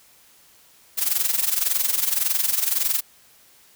blue noise with amplitude modulation, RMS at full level -19 dBFS, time 0.97-3.01 s, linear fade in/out 20 ms, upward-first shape sine, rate 21.8 Hz, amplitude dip 75%, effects white hiss -54 dBFS RMS until 3.75 s

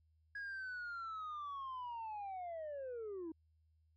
sine linear sweep, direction down, 1661.2 to 311.8 Hz, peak -40 dBFS, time 0.35-3.32 s, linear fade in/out 5 ms, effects tanh soft clip ceiling -41 dBFS + added 79 Hz sine -70 dBFS peak until 3.96 s

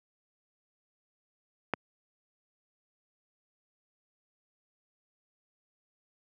click, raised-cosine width 0.5 ms, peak -12 dBFS, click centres 1.737 s, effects high-pass 150 Hz 12 dB/octave

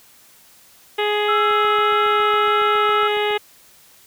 harmonic tone, 417.8 Hz, G#4, 10 cents sharp, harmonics 1 / 2 / 3 / 4 / 5 / 6 / 7 / 8 / 9, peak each -20 / -24 / -30 / -30 / -27 / -32 / -28 / -35 / -35 dBFS, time 0.98-3.38 s, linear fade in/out 10 ms
sine tone with vibrato, 1318.5 Hz, E6, in tune, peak -17 dBFS, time 1.28-3.08 s, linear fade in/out 10 ms, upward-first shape sine, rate 1.7 Hz, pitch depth 16 cents each way
click train, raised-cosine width 1 ms, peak -25 dBFS, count 14, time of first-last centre 1.51-3.308 s, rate 7.23 Hz
effects white hiss -50 dBFS RMS until 4.06 s

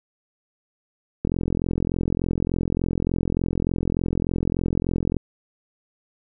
click train, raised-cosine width 3 ms, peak -10 dBFS, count 171, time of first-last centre 1.25-5.167 s, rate 43.4 Hz, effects none

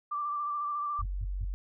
sine tone with vibrato, 1174.7 Hz, D6, in tune, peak -30 dBFS, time 0.11-1.02 s, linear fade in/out 10 ms, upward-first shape square, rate 14 Hz, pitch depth 21 cents each way
sine tone, 46.9 Hz, F#1, 24 cents sharp, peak -31 dBFS, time 0.99-1.54 s, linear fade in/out 0 ms
sine tone bursts, 91.3 Hz, F#2, 23 cents flat, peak -34 dBFS, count 3, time 1.01-1.451 s, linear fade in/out 10 ms, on 47 ms, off 150 ms
effects none

